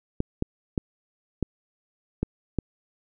clicks, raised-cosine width 3 ms, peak -11 dBFS, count 6, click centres 0.204 / 0.424 / 0.778 / 1.427 / 2.23 / 2.587 s, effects none

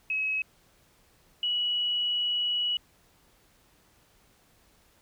sine tone pair in turn, 2562 / 2930 Hz, E7 / F#7, -50 / -18 cents, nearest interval major second, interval 232 cents, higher second, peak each -26 / -25 dBFS, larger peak second, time 0.1-0.42 / 1.43-2.77 s, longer second, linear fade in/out 2 ms, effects pink hiss -63 dBFS RMS until 5.01 s

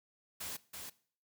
white noise with echo, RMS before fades -42 dBFS, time 0.4-0.57 s, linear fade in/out 10 ms, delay 330 ms, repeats 1, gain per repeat -4 dB, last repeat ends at 0.9 s, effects noise-tail reverb RT60 0.5 s tail -20 dB re dry

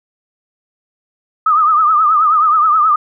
sine tone with vibrato, 1244.5 Hz, D#6, in tune, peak -8 dBFS, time 1.46-2.96 s, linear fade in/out 5 ms, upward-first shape triangle, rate 9.4 Hz, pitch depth 110 cents each way, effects none

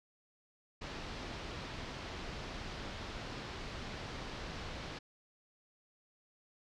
pink low-pass noise, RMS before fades -44 dBFS, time 0.81-4.99 s, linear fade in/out 10 ms, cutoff 5100 Hz, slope 24 dB/octave, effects none

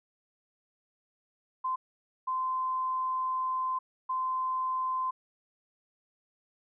sine tone bursts at uneven times, 1034 Hz, C6, 21 cents flat, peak -28 dBFS, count 3, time 1.64-1.76 / 2.27-3.79 / 4.09-5.11 s, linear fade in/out 10 ms, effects none

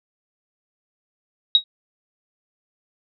sine tone with exponential decay, 3800 Hz, A#7, 33 cents sharp, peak -6 dBFS, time 1.55-1.64 s, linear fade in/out 1 ms, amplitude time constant 18 ms, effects none

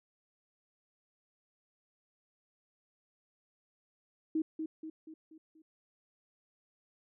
sine tone with echo, 316.5 Hz, D#4, 30 cents sharp, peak -28 dBFS, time 4.35-4.42 s, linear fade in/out 5 ms, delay 240 ms, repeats 5, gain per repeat -6 dB, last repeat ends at 5.62 s, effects none

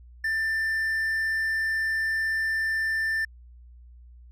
triangle tone, 1781 Hz, A6, 21 cents sharp, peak -22 dBFS, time 0.24-3.25 s, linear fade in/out 5 ms, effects added 60 Hz sine -46 dBFS peak until 4.31 s

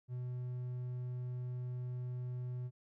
triangle tone, 124.5 Hz, B2, 14 cents sharp, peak -36 dBFS, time 0.08-2.71 s, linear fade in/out 50 ms, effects none

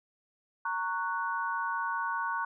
sine chord, F# major, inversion first, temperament just, 925 / 1110 / 1480 Hz, A#5 / C#6 / F#6, -14 / +2 / 0 cents, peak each -34 dBFS, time 0.65-2.45 s, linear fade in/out 5 ms, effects none

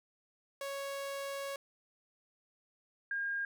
sawtooth / sine tone pair in turn, 554.4 / 1615.9 Hz, C#5 / G#6, 0 / -48 cents, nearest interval octave + perfect fifth, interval 1852 cents, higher second, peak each -34 / -33 dBFS, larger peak second, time 0.61-1.56 / 3.11-3.45 s, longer first, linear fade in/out 2 ms, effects none

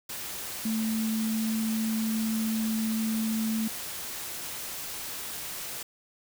sine tone in noise, 221.2 Hz, A3, 9 cents sharp, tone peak -26 dBFS, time 0.65-3.68 s, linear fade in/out 5 ms, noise white, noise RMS -37 dBFS, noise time 0.09-5.83 s, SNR +8 dB, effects none

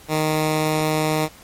10% pulse tone, 155.2 Hz, D#3, 4 cents flat, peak -10 dBFS, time 0.08-1.29 s, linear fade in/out 50 ms, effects pink hiss -46 dBFS RMS until 1.43 s + MP3 64 kbps

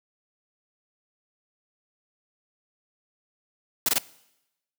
white noise bursts, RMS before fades -22 dBFS, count 3, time 3.86-3.983 s, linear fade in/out 2 ms, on 27 ms, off 21 ms, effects noise-tail reverb RT60 0.9 s tail -21 dB re dry + high-pass 150 Hz 12 dB/octave

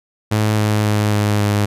sawtooth tone with pitch steps, 107.1 / 106.11 / 105.14 / 104.17 / 103.21 Hz, A2 / G#2 / G#2 / G#2 / G#2, -46 / +38 / +22 / +6 / -10 cents, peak -10 dBFS, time 0.31-1.66 s, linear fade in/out 10 ms, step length 270 ms, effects resampled to 32000 Hz

